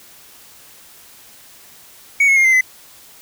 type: tone with pitch steps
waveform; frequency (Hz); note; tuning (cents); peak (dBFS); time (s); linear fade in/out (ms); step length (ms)
triangle; 2236 / 2181 / 2128 / 2075 / 2025; C#7 / C#7 / C7 / C7 / B6; +14 / -29 / +29 / -15 / +43; -8; 2.2-2.61; 5; 82
effects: white hiss -44 dBFS RMS until 3.21 s